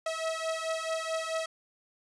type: beating tone pair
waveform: sawtooth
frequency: 644 / 648.6 Hz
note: E5 / E5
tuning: -41 / -28 cents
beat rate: 4.6 Hz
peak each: -30 dBFS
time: 0.06-1.46 s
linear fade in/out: 5 ms
effects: resampled to 22050 Hz